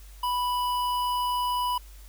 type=tone with notch filter; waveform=square; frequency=987.8 Hz; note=B5; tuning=in tune; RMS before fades=-27 dBFS; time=0.23-1.78 s; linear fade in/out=5 ms; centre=7200 Hz; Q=0.99; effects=added 49 Hz sine -44 dBFS peak until 2.08 s + white hiss -55 dBFS RMS until 2.08 s